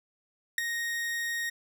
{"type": "tone with ADSR envelope", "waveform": "40% pulse", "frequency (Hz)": 1866, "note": "A#6", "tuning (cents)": 1, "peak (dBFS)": -19, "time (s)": [0.58, 1.5], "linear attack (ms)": 3, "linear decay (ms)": 6, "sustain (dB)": -10, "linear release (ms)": 10, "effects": []}